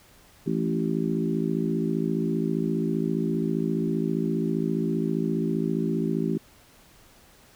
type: harmonic tone with a mistuned harmonic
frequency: 55 Hz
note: A1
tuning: in tune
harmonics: 3 / 4 / 5 / 6 / 7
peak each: -28 / -29 / -30 / -31 / -31 dBFS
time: 0.46-6.38 s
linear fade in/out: 10 ms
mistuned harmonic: 3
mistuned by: +20 cents
effects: pink hiss -55 dBFS RMS until 7.55 s